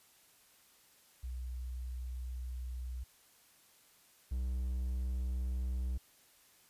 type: tone pair in turn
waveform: sine / triangle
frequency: 62.4 / 62.98 Hz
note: B1 / B1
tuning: +19 / +35 cents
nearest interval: unison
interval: 16 cents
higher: second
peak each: -38 / -31 dBFS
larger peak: second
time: 1.23-3.04 / 4.31-5.98 s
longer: first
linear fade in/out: 10 ms
effects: white hiss -65 dBFS RMS until 6.69 s + resampled to 32000 Hz